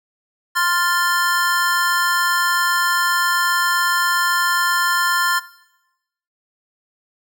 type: chord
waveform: square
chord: F major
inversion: second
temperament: equal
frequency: 1046.5 / 1396.9 / 1760 Hz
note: C6 / F6 / A6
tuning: 0 / 0 / 0 cents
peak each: -21 dBFS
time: 0.55-5.4 s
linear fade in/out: 20 ms
effects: noise-tail reverb RT60 0.9 s tail -18 dB re dry